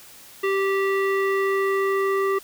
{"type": "tone with low-pass filter sweep", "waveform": "square", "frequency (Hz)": 390.5, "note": "G4", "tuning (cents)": -7, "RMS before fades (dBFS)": -22, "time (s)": [0.43, 2.39], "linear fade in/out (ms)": 10, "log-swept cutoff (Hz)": [2400, 1600], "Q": 2.3, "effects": ["white hiss -46 dBFS RMS until 2.43 s"]}